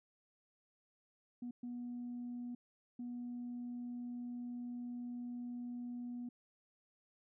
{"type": "tone bursts at uneven times", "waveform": "sine", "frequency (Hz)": 243, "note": "B3", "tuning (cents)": -28, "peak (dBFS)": -40, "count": 3, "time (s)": [[1.42, 1.51], [1.63, 2.55], [2.99, 6.29]], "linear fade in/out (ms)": 5, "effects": ["tanh soft clip ceiling -38 dBFS"]}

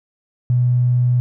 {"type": "tone with tanh clipping", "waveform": "triangle", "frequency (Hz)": 123.47, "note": "B2", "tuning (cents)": 0, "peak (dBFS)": -12, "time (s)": [0.5, 1.2], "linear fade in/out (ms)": 0, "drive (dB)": 3, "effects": []}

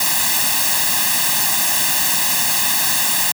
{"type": "noise with comb filter", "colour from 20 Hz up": "white", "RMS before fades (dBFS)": -17, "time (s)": [0, 3.32], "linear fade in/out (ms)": 5, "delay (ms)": 1.1, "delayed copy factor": 0.9, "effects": ["high-pass 150 Hz 12 dB/octave"]}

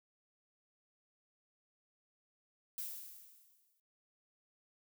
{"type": "noise with exponential decay", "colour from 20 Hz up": "violet", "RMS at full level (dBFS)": -40, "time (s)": [2.78, 3.8], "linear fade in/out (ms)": 1, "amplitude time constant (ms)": 220, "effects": ["noise-tail reverb RT60 0.3 s tail -25 dB re dry"]}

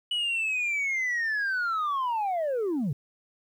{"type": "linear sweep", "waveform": "sine", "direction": "down", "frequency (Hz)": [2960, 122.7], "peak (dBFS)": -23, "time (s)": [0.11, 2.93], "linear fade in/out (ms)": 5, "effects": ["tanh soft clip ceiling -24 dBFS", "10-bit"]}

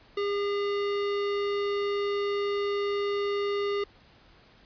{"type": "tone", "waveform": "square", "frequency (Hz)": 405.1, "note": "G#4", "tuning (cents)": -43, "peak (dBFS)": -27, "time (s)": [0.17, 3.84], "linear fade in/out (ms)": 5, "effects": ["pink hiss -57 dBFS RMS until 4.65 s", "resampled to 11025 Hz"]}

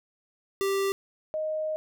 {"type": "tone pair in turn", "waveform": ["square", "sine"], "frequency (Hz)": [392, 622.3], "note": ["G4", "D#5"], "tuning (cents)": [0, 0], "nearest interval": "minor sixth", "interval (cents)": 800, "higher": "second", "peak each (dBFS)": [-25, -27], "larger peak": "first", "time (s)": [[0.61, 0.92], [1.34, 1.76]], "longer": "second", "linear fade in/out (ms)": 0, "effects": []}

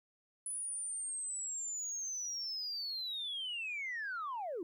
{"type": "linear sweep", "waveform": "sine", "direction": "down", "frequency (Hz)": [10020, 311.1], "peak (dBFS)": -36, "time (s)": [0.46, 4.63], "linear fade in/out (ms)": 2, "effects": ["tanh soft clip ceiling -34 dBFS", "13-bit"]}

